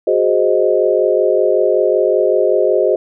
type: chord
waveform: sine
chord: Ab dominant seventh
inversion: third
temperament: equal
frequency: 370 / 415.3 / 523.3 / 622.3 Hz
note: Gb4 / Ab4 / C5 / Eb5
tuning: 0 / 0 / 0 / 0 cents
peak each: -16 dBFS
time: 0.07-2.96 s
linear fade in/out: 5 ms
effects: none